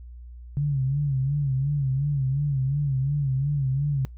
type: tone with vibrato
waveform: sine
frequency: 138.59 Hz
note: C#3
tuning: in tune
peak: -21 dBFS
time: 0.57-4.05 s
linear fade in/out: 0 ms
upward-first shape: sine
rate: 2.8 Hz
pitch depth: 100 cents each way
effects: noise-tail reverb RT60 0.2 s tail -25 dB re dry + added 60 Hz sine -39 dBFS peak until 4.17 s